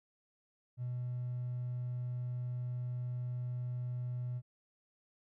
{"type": "tone with hard clipping", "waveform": "triangle", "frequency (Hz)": 123.47, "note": "B2", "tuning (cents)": 0, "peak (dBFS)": -36, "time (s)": [0.77, 4.42], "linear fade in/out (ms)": 50, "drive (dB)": 4, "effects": []}